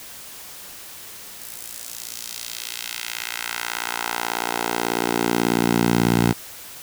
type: tone with high-pass filter sweep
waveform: 10% pulse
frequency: 58.27 Hz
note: A#1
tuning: in tune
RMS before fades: -24 dBFS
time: 1.4-6.33 s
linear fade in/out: 10 ms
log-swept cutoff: 11000 to 120 Hz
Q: 1
effects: white hiss -39 dBFS RMS until 6.82 s